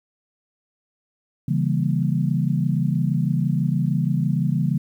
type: chord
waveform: sine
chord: C# diminished seventh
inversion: none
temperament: equal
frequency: 138.59 / 164.81 / 196 / 233.1 Hz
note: C#3 / E3 / G3 / Bb3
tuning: 0 / 0 / 0 / 0 cents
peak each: -22 / -22 / -26 / -28 dBFS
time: 1.48-4.78 s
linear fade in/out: 5 ms
effects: 9-bit